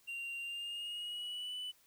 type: tone with pitch glide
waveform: triangle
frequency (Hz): 2769 to 2985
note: F7 to F#7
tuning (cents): -15 to +15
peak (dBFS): -38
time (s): 0.07-1.72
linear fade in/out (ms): 20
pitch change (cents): +130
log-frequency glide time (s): 0.39-1.56
effects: white hiss -68 dBFS RMS until 1.86 s